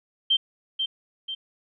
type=tone with echo; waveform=sine; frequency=3142 Hz; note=G7; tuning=3 cents sharp; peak=-17 dBFS; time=0.3-0.37 s; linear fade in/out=10 ms; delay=490 ms; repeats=2; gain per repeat=-6 dB; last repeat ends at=1.35 s; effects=none